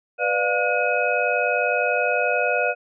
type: tone cluster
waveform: sine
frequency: 495.7 / 595 / 706 / 1446 / 2532 Hz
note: B4 / D5 / F5 / F#6 / D#7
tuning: +6 / +22 / +19 / -40 / +30 cents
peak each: -25 dBFS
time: 0.18-2.75 s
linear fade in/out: 50 ms
effects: none